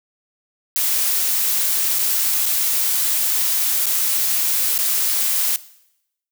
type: noise with dropouts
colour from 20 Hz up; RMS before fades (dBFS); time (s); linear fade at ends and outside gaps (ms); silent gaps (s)
blue; -19; 0.76-5.56; 0; 1.987-1.991 / 2.457-2.462 / 3.858-3.866 / 4.779-4.789
effects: noise-tail reverb RT60 0.8 s tail -18 dB re dry